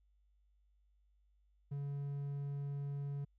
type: tone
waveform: triangle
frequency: 141.5 Hz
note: C#3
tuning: 36 cents sharp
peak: -36 dBFS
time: 1.71-3.25 s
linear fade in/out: 10 ms
effects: added 50 Hz sine -69 dBFS peak until 3.38 s